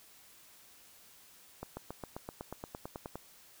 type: accelerating click train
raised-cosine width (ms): 1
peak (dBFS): -26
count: 14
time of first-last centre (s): 1.63-3.156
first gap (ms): 140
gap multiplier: 0.97
effects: white hiss -59 dBFS RMS until 3.6 s